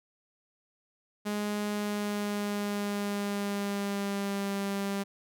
sawtooth tone with pitch glide, 207.7 to 198.55 Hz, G#3 to G3, 0 to +22 cents, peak -26 dBFS, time 1.25-5.04 s, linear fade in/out 20 ms, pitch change -78 cents, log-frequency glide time 1.71-4.52 s, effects none

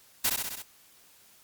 white noise with echo, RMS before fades -25 dBFS, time 0.24-0.3 s, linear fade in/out 10 ms, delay 65 ms, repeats 5, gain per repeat -3 dB, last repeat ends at 0.625 s, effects white hiss -58 dBFS RMS until 1.43 s + MP3 96 kbps

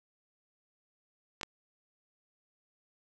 clicks, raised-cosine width 0.2 ms, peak -21 / -17 dBFS, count 2, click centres 1.412 / 1.432 s, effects none

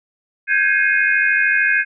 sine chord, Ab major seventh, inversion third, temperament equal with one note detuned, 1568 / 1661.2 / 2146 / 2489 Hz, G6 / Ab6 / C7 / Eb7, 0 / 0 / +43 / 0 cents, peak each -18 / -17 / -21 / -20 dBFS, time 0.47-1.85 s, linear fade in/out 50 ms, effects none

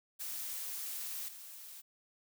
blue noise with level steps, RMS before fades -41 / -50 dBFS, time 0.19-1.82 s, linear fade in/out 20 ms, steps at 1.28 s, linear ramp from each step 5 ms, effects none

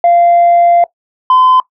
sine tone pair in turn, 692 / 1022.6 Hz, F5 / C6, -16 / -40 cents, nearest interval perfect fifth, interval 676 cents, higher second, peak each -3 dBFS, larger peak neither, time 0.04-0.84 / 1.3-1.6 s, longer first, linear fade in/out 2 ms, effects noise-tail reverb RT60 0.1 s tail -19 dB re dry + tanh soft clip ceiling -2 dBFS

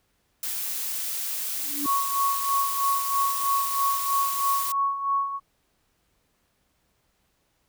blue noise, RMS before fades -30 dBFS, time 0.43-4.72 s, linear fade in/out 2 ms
sine tone with exponential growth, 288.8 Hz, D4, 29 cents flat, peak -25 dBFS, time 1.54-1.86 s, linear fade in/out 0 ms, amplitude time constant 69 ms
sine tone with tremolo, 1108.7 Hz, C#6, in tune, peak -20 dBFS, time 1.84-5.4 s, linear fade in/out 50 ms, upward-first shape sine, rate 3.1 Hz, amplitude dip 65%
effects pink hiss -70 dBFS RMS until 7.68 s

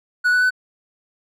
triangle tone with pitch steps, 1471 / 1486.4 / 1501.9 Hz, F#6 / F#6 / F#6, -11 / +7 / +25 cents, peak -12 dBFS, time 0.24-0.507 s, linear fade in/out 20 ms, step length 89 ms, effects none

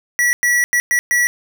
square tone bursts at uneven times, 1940 Hz, B6, 31 cents flat, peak -13 dBFS, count 5, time 0.19-0.33 / 0.43-0.64 / 0.73-0.8 / 0.91-0.99 / 1.11-1.27 s, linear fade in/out 0 ms, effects none

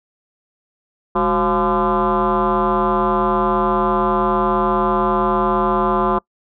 sine tone with frequency modulation, 698.5 Hz, F5, in tune, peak -13 dBFS, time 1.15-6.19 s, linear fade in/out 10 ms, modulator 164 Hz, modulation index 3.2, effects noise-tail reverb RT60 0.1 s tail -26 dB re dry + tanh soft clip ceiling -9 dBFS

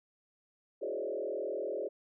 sine tone with frequency modulation, 480.3 Hz, B4, 48 cents flat, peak -33 dBFS, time 0.81-1.89 s, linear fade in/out 20 ms, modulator 40 Hz, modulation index 3, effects none

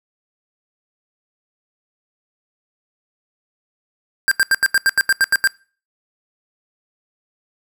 square tone bursts, 1586 Hz, G6, 20 cents sharp, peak -12 dBFS, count 11, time 4.28-5.474 s, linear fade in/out 0 ms, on 34 ms, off 82 ms, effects noise-tail reverb RT60 0.4 s tail -24 dB re dry

